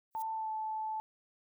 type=noise with exponential growth; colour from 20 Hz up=violet; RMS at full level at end=-45 dBFS; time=0.11-0.22 s; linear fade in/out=0 ms; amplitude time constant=23 ms
type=tone with pitch glide; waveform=sine; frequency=887 to 871.8 Hz; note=A5 to A5; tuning=+14 to -16 cents; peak=-34 dBFS; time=0.15-1 s; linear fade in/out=0 ms; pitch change=-30 cents; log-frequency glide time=0.33-0.51 s
effects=none